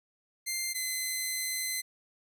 10% pulse tone pair in turn, 2093 / 2046 Hz, C7 / C7, 0 / -39 cents, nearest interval unison, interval 39 cents, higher first, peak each -22 dBFS, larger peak neither, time 0.46-0.74 / 0.74-1.82 s, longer second, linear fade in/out 20 ms, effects none

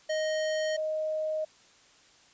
square / sine tone pair in turn, 623 / 623 Hz, D#5 / D#5, +2 / +2 cents, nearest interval unison, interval 0 cents, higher neither, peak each -28 dBFS, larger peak neither, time 0.09-0.77 / 0.77-1.45 s, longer neither, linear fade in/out 10 ms, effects white hiss -59 dBFS RMS until 2.33 s + resampled to 16000 Hz

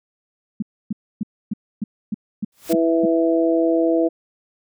sine tone bursts, 210.8 Hz, G#3, 26 cents sharp, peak -19 dBFS, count 9, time 0.6-3.056 s, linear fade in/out 5 ms, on 24 ms, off 280 ms
white noise with exponential growth, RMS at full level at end -28 dBFS, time 2.52-2.73 s, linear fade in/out 5 ms, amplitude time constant 44 ms
harmonic tone, 164.81 Hz, E3, in tune, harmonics 2 / 3 / 4, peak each -17 / -21 / -21 dBFS, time 2.69-4.09 s, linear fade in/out 20 ms
effects none

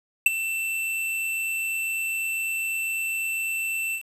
square tone with ADSR envelope, 2674 Hz, E7, 24 cents sharp, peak -11 dBFS, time 0.26-4.03 s, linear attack 4 ms, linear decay 19 ms, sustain -15 dB, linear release 92 ms, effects resampled to 32000 Hz + 7-bit

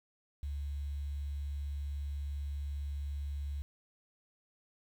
sine tone with quantisation, 71.3 Hz, C#2, 49 cents sharp, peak -35 dBFS, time 0.43-3.62 s, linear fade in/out 0 ms, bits 10, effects none

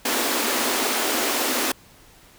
pink high-pass noise, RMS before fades -23 dBFS, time 0.05-1.72 s, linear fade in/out 5 ms, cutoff 230 Hz, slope 96 dB/octave, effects pink hiss -51 dBFS RMS until 2.38 s

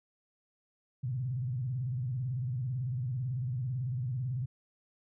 sine tone with vibrato, 125.8 Hz, B2, 32 cents sharp, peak -31 dBFS, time 1.03-4.46 s, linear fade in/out 10 ms, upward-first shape square, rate 18 Hz, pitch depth 130 cents each way, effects none

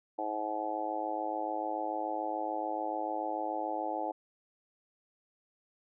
harmonic tone, 106.9 Hz, A2, 49 cents flat, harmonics 3 / 4 / 5 / 6 / 7 / 8, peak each -40 / -46 / -40 / -41 / -37 / -37 dBFS, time 0.18-4.12 s, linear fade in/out 10 ms, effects none

